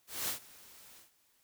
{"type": "noise with ADSR envelope", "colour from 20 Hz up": "white", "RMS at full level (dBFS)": -34, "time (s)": [0.07, 1.11], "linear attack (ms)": 210, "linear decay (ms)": 110, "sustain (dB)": -22, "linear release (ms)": 130, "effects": ["white hiss -71 dBFS RMS until 1.43 s"]}